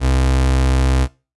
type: tone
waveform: 35% pulse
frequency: 65.41 Hz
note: C2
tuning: in tune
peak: -11 dBFS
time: 0-1.08 s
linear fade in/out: 50 ms
effects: noise-tail reverb RT60 0.3 s tail -21 dB re dry + resampled to 24000 Hz